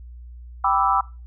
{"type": "chord", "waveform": "sine", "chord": "E minor seventh", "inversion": "first", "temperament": "equal", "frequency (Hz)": [784, 987.8, 1174.7, 1318.5], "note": ["G5", "B5", "D6", "E6"], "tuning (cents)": [0, 0, 0, 0], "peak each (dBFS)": -22, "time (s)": [0.64, 1.01], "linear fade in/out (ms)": 5, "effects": ["noise-tail reverb RT60 0.3 s tail -20 dB re dry", "added 60 Hz sine -37 dBFS peak until 1.26 s"]}